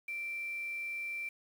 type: tone with quantisation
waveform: sine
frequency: 2349 Hz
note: D7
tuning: in tune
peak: -36 dBFS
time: 0.08-1.29 s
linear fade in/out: 5 ms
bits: 9
effects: none